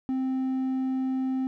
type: tone with hard clipping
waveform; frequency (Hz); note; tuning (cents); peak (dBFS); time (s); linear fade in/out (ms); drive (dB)
sine; 261.6; C4; 0; -26; 0.09-1.47; 0; 3
effects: none